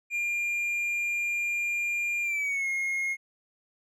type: tone with pitch glide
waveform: triangle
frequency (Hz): 2400 to 2151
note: D7 to C7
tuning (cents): +37 to +47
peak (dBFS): -25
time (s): 0.1-3.17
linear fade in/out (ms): 50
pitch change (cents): -190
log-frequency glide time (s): 2.23-2.68
effects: none